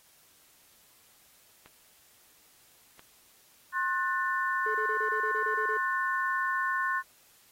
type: clicks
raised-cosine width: 0.3 ms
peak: -34 dBFS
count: 2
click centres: 1.66 / 2.994 s
type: chord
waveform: sine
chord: F# diminished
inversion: second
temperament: just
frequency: 1065.6 / 1480 / 1776 Hz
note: C6 / F#6 / A6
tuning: +31 / 0 / +16 cents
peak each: -30 / -32 / -32 dBFS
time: 3.72-7.03 s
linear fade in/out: 50 ms
type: tone bursts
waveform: triangle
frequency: 433.5 Hz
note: A4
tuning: 26 cents flat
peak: -31 dBFS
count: 10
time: 4.66-5.773 s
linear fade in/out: 5 ms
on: 87 ms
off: 27 ms
effects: white hiss -61 dBFS RMS until 7.51 s + AAC 48 kbps